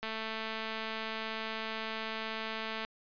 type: click train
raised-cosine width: 0.3 ms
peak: -22 dBFS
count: 624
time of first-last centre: 0.03-2.849 s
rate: 221 Hz
effects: resampled to 11025 Hz